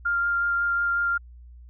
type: tone with vibrato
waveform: sine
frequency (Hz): 1396.9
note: F6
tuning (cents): 0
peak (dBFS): -21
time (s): 0.05-1.18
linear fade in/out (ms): 10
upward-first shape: sine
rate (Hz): 5.5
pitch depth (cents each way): 10
effects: added 60 Hz sine -43 dBFS peak until 1.69 s